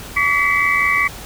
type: tone cluster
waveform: sine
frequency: 1143 / 1968 / 2053 / 2280 Hz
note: D6 / B6 / C7 / C#7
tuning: -47 / -7 / -33 / +48 cents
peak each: -19 dBFS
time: 0.16-1.08 s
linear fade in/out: 10 ms
effects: added 50 Hz sine -41 dBFS peak until 1.25 s + pink hiss -34 dBFS RMS until 1.25 s